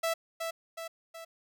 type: tone with echo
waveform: sawtooth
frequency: 659.3 Hz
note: E5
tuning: in tune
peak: -24 dBFS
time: 0.03-0.14 s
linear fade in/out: 10 ms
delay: 370 ms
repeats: 3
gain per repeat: -5 dB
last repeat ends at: 1.25 s
effects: none